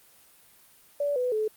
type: tone with pitch steps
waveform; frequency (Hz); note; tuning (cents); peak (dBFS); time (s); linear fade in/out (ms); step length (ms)
sine; 576 / 498.5 / 431.5; D5 / B4 / A4; -34 / +16 / -34; -24; 1-1.48; 5; 160
effects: white hiss -57 dBFS RMS until 1.56 s + Opus 32 kbps